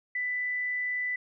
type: tone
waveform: sine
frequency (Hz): 1989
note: B6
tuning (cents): +12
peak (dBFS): -28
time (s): 0.15-1.16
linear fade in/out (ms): 5
effects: none